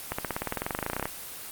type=accelerating click train; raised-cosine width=0.5 ms; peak=-13 dBFS; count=22; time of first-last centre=0.12-1.055 s; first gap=65 ms; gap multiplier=0.96; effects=white hiss -40 dBFS RMS until 1.51 s + Opus 24 kbps